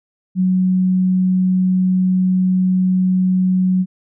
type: tone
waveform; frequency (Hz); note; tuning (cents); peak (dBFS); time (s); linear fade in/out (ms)
sine; 185; F#3; 0; -12; 0.35-3.86; 50
effects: none